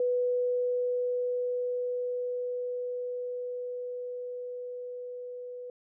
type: tone with level ramp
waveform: sine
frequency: 493.9 Hz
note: B4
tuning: in tune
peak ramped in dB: -24 to -38 dBFS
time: 0-5.7 s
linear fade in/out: 2 ms
effects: none